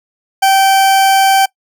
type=tone; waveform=40% pulse; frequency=776 Hz; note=G5; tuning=18 cents flat; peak=-6 dBFS; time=0.42-1.46 s; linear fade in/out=10 ms; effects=noise-tail reverb RT60 0.1 s tail -23 dB re dry